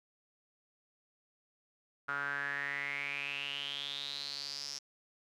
sawtooth tone with band-pass filter sweep, 141.7 Hz, C#3, 38 cents sharp, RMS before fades -39 dBFS, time 2.08-4.79 s, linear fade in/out 10 ms, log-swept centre 1400 to 5500 Hz, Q 8.7, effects none

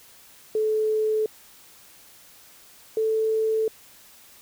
sine tone pair in turn, 433.2 / 440.3 Hz, A4 / A4, -27 / +1 cents, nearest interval unison, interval 28 cents, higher second, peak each -20 dBFS, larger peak neither, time 0.55-1.26 / 2.97-3.68 s, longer neither, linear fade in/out 2 ms, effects white hiss -51 dBFS RMS until 4.41 s

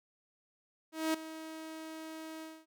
sawtooth tone with ADSR envelope, 318.3 Hz, D#4, 39 cents sharp, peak -24 dBFS, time 0.92-2.66 s, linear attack 220 ms, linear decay 7 ms, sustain -15 dB, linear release 240 ms, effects none

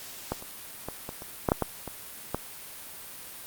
clicks, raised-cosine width 1 ms, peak -14 / -28 / -19 / -21 / -26 / -9 / -6 / -11 / -21 / -13 dBFS, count 10, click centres 0.32 / 0.425 / 0.886 / 1.091 / 1.221 / 1.488 / 1.519 / 1.623 / 1.877 / 2.346 s, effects white hiss -43 dBFS RMS until 3.46 s + Opus 48 kbps

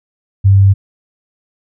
sine tone, 98 Hz, G2, in tune, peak -4 dBFS, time 0.44-0.74 s, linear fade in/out 20 ms, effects none

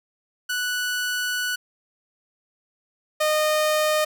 sawtooth tone pair in turn, 1480 / 613.7 Hz, F#6 / D#5, 0 / -24 cents, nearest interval octave + minor third, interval 1524 cents, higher first, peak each -20 / -15 dBFS, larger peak second, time 0.49-1.56 / 3.2-4.05 s, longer first, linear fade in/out 10 ms, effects none

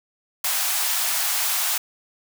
white high-pass noise, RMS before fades -23 dBFS, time 0.44-1.78 s, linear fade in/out 5 ms, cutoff 650 Hz, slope 48 dB/octave, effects none

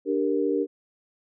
sine chord, G minor, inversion second, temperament equal, 293.7 / 392 / 466.2 Hz, D4 / G4 / Bb4, 0 / 0 / 0 cents, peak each -26 dBFS, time 0.05-0.67 s, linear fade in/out 50 ms, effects none

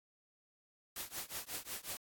white noise with tremolo, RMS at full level -40 dBFS, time 0.96-1.97 s, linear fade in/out 2 ms, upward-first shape triangle, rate 5.5 Hz, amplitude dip 100%, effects AAC 64 kbps

